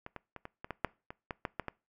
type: clicks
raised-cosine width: 0.5 ms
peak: -27 / -26 / -28 / -27 / -26 / -21 / -13 / -27 / -21 / -18 / -18 / -21 dBFS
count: 12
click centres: 0.064 / 0.163 / 0.363 / 0.454 / 0.645 / 0.707 / 0.847 / 1.105 / 1.308 / 1.452 / 1.597 / 1.683 s
effects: noise-tail reverb RT60 0.3 s tail -23 dB re dry